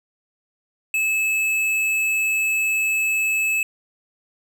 sine tone with hard clipping, 2602 Hz, E7, 23 cents flat, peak -20 dBFS, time 0.94-3.63 s, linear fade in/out 2 ms, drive 10 dB, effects none

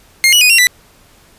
sawtooth tone with pitch steps, 2128 / 2932 / 2483 / 2746 / 1979 Hz, C7 / F#7 / D#7 / F7 / B6, +29 / -16 / -4 / -30 / +3 cents, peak -3 dBFS, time 0.24-0.67 s, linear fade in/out 0 ms, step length 86 ms, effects pink hiss -47 dBFS RMS until 1.38 s + resampled to 32000 Hz

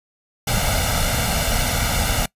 pink noise with comb filter, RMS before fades -20 dBFS, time 0.47-2.26 s, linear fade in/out 5 ms, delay 1.4 ms, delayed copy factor +0.75, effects noise-tail reverb RT60 0.1 s tail -23 dB re dry + resampled to 32000 Hz

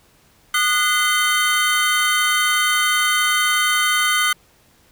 square tone cluster, 1225 / 1471 / 2052 / 3094 Hz, D#6 / F#6 / C7 / G7, -27 / -11 / -34 / -23 cents, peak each -22 dBFS, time 0.54-4.33 s, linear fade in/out 5 ms, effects pink hiss -55 dBFS RMS until 4.91 s

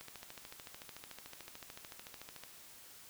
click train, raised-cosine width 0.2 ms, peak -30 dBFS, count 34, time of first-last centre 0.01-2.436 s, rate 13.6 Hz, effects white hiss -56 dBFS RMS until 3.09 s

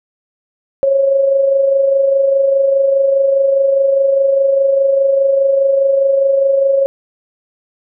sine tone with amplitude modulation, 547 Hz, C#5, 23 cents flat, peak -7 dBFS, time 0.83-6.86 s, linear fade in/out 0 ms, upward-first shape sine, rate 24.9 Hz, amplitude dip 45%, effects none

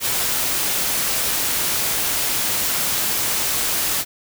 white noise, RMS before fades -21 dBFS, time 0-4.05 s, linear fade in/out 50 ms, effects none

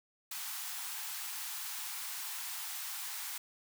white high-pass noise, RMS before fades -41 dBFS, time 0.31-3.38 s, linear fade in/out 5 ms, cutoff 750 Hz, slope 96 dB/octave, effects none

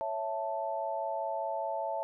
sine chord, A major, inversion first, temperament equal, 554.4 / 659.3 / 880 Hz, C#5 / E5 / A5, 0 / 0 / 0 cents, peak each -38 / -35 / -35 dBFS, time 0.01-2.03 s, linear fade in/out 0 ms, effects none

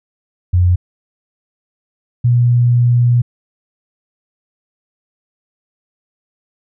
sine tone pair in turn, 89.4 / 121.14 Hz, F2 / B2, +41 / -33 cents, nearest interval perfect fourth, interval 526 cents, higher second, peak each -8 dBFS, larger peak neither, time 0.53-0.76 / 2.24-3.22 s, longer second, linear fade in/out 10 ms, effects none

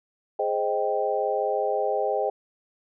sine chord, Ab major seventh, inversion none, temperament equal with one note detuned, 417.5 / 523.3 / 622.3 / 784 Hz, Ab4 / C5 / Eb5 / G5, +9 / 0 / 0 / 0 cents, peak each -28 dBFS, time 0.39-2.3 s, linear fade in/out 5 ms, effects none

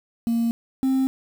sine tone pair in turn, 231.8 / 264.2 Hz, A#3 / C4, -10 / +17 cents, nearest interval major second, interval 227 cents, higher second, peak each -17 / -15 dBFS, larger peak second, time 0.27-0.51 / 0.83-1.07 s, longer neither, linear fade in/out 0 ms, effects tanh soft clip ceiling -17 dBFS + 7-bit

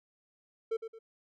triangle tone with echo, 448.6 Hz, A4, 34 cents sharp, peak -27 dBFS, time 0.71-0.77 s, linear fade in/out 10 ms, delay 110 ms, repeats 2, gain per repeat -9 dB, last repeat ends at 0.99 s, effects none

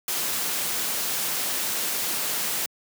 white noise, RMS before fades -27 dBFS, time 0.08-2.66 s, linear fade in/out 2 ms, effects high-pass 150 Hz 12 dB/octave

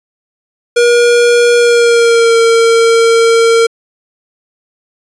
square tone with pitch glide, 477.9 to 458.7 Hz, A#4 to A#4, +43 to -28 cents, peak -6 dBFS, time 0.76-3.67 s, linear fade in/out 10 ms, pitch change -71 cents, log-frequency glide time 1.57-2.38 s, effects resampled to 22050 Hz

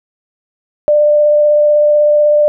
sine tone with vibrato, 595 Hz, D5, 22 cents sharp, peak -6 dBFS, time 0.88-2.48 s, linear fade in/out 0 ms, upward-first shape triangle, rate 16 Hz, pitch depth 12 cents each way, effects none

